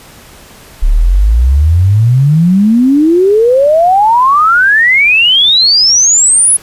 sine exponential sweep, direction up, 33.6 to 10690 Hz, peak -4 dBFS, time 0.82-6.57 s, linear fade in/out 10 ms, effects pink hiss -36 dBFS RMS until 6.62 s + resampled to 32000 Hz

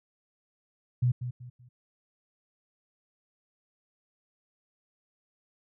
sine tone with echo, 123.47 Hz, B2, in tune, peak -21 dBFS, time 1.02-1.12 s, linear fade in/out 10 ms, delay 190 ms, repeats 3, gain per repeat -10 dB, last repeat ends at 1.69 s, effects none

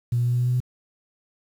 sine tone with pitch steps, 120 / 120.83 / 121.68 / 122.52 / 123.37 / 124.23 / 125.1 Hz, B2 / B2 / B2 / B2 / B2 / B2 / B2, -49 / -37 / -25 / -13 / -1 / +11 / +23 cents, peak -18 dBFS, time 0.12-0.603 s, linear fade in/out 5 ms, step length 69 ms, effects tanh soft clip ceiling -14 dBFS + 8-bit

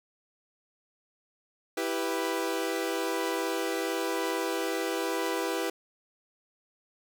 sawtooth chord, E minor, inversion none, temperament equal, 329.6 / 392 / 493.9 Hz, E4 / G4 / B4, 0 / 0 / 0 cents, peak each -29 dBFS, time 1.77-5.7 s, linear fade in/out 5 ms, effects none

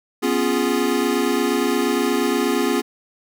square chord, C# dominant seventh, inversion third, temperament equal with one note detuned, 246.9 / 275.4 / 349.2 / 415.3 Hz, B3 / C#4 / E#4 / G#4, 0 / -11 / 0 / 0 cents, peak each -24 dBFS, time 0.22-2.82 s, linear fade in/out 20 ms, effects none

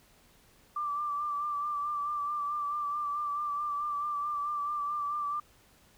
sine tone with vibrato, 1174.7 Hz, D6, in tune, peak -30 dBFS, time 0.76-5.4 s, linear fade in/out 5 ms, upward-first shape sine, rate 4.6 Hz, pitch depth 33 cents each way, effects pink hiss -62 dBFS RMS until 5.97 s

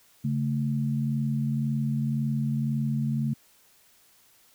sine tone pair together, 140 / 221.9 Hz, C#3 / A3, +18 / +15 cents, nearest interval minor sixth, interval 797 cents, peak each -26 / -28 dBFS, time 0.24-3.34 s, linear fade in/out 10 ms, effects white hiss -60 dBFS RMS until 4.54 s

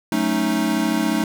square chord, D# half-diminished seventh, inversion first, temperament equal, 185 / 220 / 277.2 / 311.1 Hz, F#3 / A3 / C#4 / D#4, 0 / 0 / 0 / 0 cents, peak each -28 / -23 / -26 / -23 dBFS, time 0.12-1.24 s, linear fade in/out 2 ms, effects none

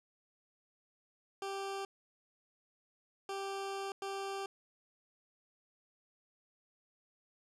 20% pulse tone bursts at uneven times, 392 Hz, G4, in tune, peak -33 dBFS, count 3, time 1.42-1.85 / 3.29-3.92 / 4.02-4.46 s, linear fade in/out 2 ms, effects low-pass 9000 Hz 12 dB/octave

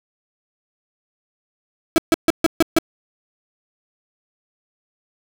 35% pulse tone bursts, 328.1 Hz, E4, 8 cents flat, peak -9 dBFS, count 6, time 1.96-2.786 s, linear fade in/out 0 ms, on 21 ms, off 140 ms, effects none

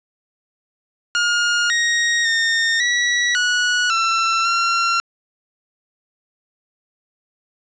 sawtooth tone with pitch steps, 1423 / 1875 / 1830 / 1937 / 1465 / 1343 / 1369 Hz, F6 / A#6 / A#6 / B6 / F#6 / E6 / F6, +32 / +10 / -32 / -34 / -18 / +32 / -35 cents, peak -12 dBFS, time 1.15-5 s, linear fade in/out 0 ms, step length 550 ms, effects resampled to 16000 Hz + 9-bit

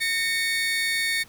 30% pulse tone pair together, 1829.6 / 2223 Hz, A#6 / C#7, -33 / +4 cents, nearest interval minor third, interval 337 cents, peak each -23 dBFS, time 0-1.24 s, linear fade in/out 20 ms, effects pink hiss -52 dBFS RMS until 1.28 s

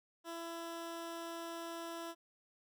15% pulse tone, 334.7 Hz, E4, 26 cents sharp, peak -36 dBFS, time 0.24-2.15 s, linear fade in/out 50 ms, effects none

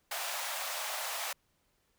pink high-pass noise, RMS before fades -37 dBFS, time 0.11-1.33 s, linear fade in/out 5 ms, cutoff 590 Hz, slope 48 dB/octave, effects pink hiss -74 dBFS RMS until 1.98 s

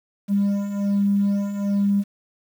triangle beating tone pair, 200 / 201.2 Hz, G3 / G3, +35 / +45 cents, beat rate 1.2 Hz, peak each -21 / -16 dBFS, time 0.28-2.04 s, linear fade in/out 50 ms, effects tanh soft clip ceiling -14 dBFS + 8-bit

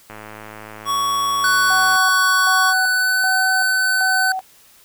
click train, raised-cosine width 0.5 ms, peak -20 dBFS, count 200, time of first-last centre 0.1-1.96 s, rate 107 Hz
square tone, 1120 Hz, C#6, 18 cents sharp, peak -18 dBFS, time 0.85-2.74 s, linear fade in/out 50 ms
square tone with pitch glide, 1493 to 1513.8 Hz, F#6 to F#6, +15 to +39 cents, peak -16 dBFS, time 1.44-4.32 s, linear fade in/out 2 ms, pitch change +24 cents, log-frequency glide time 2.92-3.34 s
sine tone with tremolo, 755 Hz, F#5, 35 cents sharp, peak -21 dBFS, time 1.7-4.41 s, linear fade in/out 5 ms, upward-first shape square, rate 1.3 Hz, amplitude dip 75%
effects white hiss -50 dBFS RMS until 4.84 s

